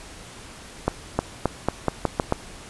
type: accelerating click train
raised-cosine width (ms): 1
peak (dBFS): -5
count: 8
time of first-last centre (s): 0.88-2.324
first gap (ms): 310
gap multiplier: 0.86
effects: pink hiss -42 dBFS RMS until 2.69 s + resampled to 24000 Hz